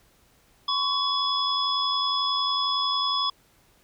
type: tone cluster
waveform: sine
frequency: 1027 / 1118 / 3389 / 5100 Hz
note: C6 / C#6 / G#7 / D#8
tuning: -33 / +14 / +34 / +42 cents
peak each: -32 / -27 / -26 / -30 dBFS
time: 0.68-3.3 s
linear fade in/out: 5 ms
effects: pink hiss -61 dBFS RMS until 3.83 s